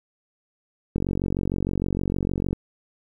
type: click train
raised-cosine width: 3 ms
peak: -12 dBFS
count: 74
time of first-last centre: 0.96-2.53 s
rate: 46.5 Hz
effects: 9-bit